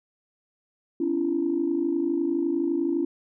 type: tone cluster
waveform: sine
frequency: 258 / 286 / 337.8 Hz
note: C4 / D4 / E4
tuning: -24 / -46 / +42 cents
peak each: -32 / -26 / -24 dBFS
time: 1-3.05 s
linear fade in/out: 5 ms
effects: tanh soft clip ceiling -14 dBFS